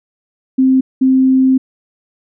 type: tone bursts at uneven times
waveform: sine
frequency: 261.9 Hz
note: C4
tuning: 2 cents sharp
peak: -7 dBFS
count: 2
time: 0.58-0.81 / 1.01-1.58 s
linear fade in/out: 10 ms
effects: none